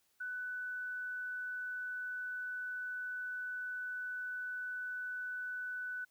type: tone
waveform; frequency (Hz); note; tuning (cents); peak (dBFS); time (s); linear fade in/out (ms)
sine; 1493; F#6; +15; -38; 0.2-6.05; 10
effects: white hiss -75 dBFS RMS until 6.1 s